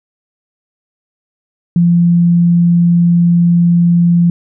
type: tone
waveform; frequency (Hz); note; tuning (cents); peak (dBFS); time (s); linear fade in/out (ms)
sine; 172.2; F3; -24; -6; 1.76-4.3; 2
effects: none